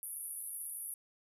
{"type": "band-pass noise", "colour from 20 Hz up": "pink", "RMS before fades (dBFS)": -43, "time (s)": [0.03, 0.94], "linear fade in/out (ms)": 0, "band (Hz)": [9800, 12000], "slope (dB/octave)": 96, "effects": []}